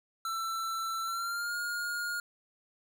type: tone with pitch glide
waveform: square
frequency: 1337 to 1424.7 Hz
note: E6 to F6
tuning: +24 to +34 cents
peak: -33 dBFS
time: 0.25-2.2 s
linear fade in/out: 2 ms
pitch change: +110 cents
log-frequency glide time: 1.02-1.54 s
effects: none